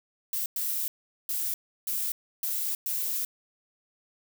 violet noise bursts at uneven times, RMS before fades -30 dBFS, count 6, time 0.33-0.46 / 0.56-0.88 / 1.29-1.54 / 1.87-2.12 / 2.43-2.75 / 2.86-3.25 s, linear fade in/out 2 ms, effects none

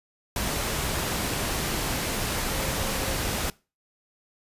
sine tone in noise, 534 Hz, C5, 35 cents sharp, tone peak -38 dBFS, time 2.52-3.13 s, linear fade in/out 2 ms, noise pink, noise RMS -28 dBFS, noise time 0.36-3.5 s, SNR -13 dB, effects noise-tail reverb RT60 0.3 s tail -22 dB re dry + resampled to 32000 Hz

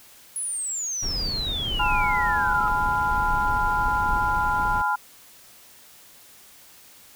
sine exponential sweep, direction down, 10548 to 1266 Hz, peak -26 dBFS, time 0.36-2.68 s, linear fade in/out 0 ms
brown noise, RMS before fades -30 dBFS, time 1.02-4.82 s, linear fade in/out 10 ms
sine chord, F diminished, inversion first, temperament just, 838.1 / 1005.8 / 1396.9 Hz, Ab5 / Cb6 / F6, +16 / +31 / 0 cents, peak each -25 dBFS, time 1.79-4.96 s, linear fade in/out 10 ms
effects white hiss -50 dBFS RMS until 7.15 s

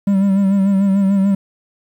triangle tone with vibrato, 196 Hz, G3, in tune, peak -9 dBFS, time 0.07-1.35 s, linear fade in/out 5 ms, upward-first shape sine, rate 6.8 Hz, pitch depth 44 cents each way, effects 8-bit

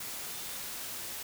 sine tone in noise, 3572 Hz, A7, 25 cents sharp, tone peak -51 dBFS, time 0.3-0.57 s, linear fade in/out 5 ms, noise white, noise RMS -40 dBFS, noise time 0-1.23 s, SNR -14 dB, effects none

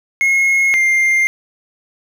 triangle tone pair in turn, 2163 / 2106 Hz, C#7 / C7, -43 / +11 cents, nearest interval unison, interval 46 cents, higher first, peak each -9 dBFS, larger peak neither, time 0.21-0.74 / 0.74-1.27 s, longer neither, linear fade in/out 0 ms, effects none

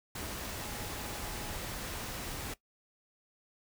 sine tone in noise, 833 Hz, G#5, 5 cents sharp, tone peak -51 dBFS, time 0.61-1.56 s, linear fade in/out 5 ms, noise pink, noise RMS -40 dBFS, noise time 0.15-2.54 s, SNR -14 dB, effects noise-tail reverb RT60 0.1 s tail -17 dB re dry

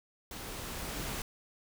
pink noise with level ramp, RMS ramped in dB -43 to -37 dBFS, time 0.31-1.22 s, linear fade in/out 2 ms, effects none

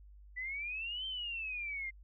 sine exponential two-way sweep, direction up then down, 1962 to 3136 to 2078 Hz, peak -37 dBFS, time 0.36-1.91 s, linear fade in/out 20 ms, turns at 1.06 s, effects added 50 Hz sine -53 dBFS peak until 2.03 s

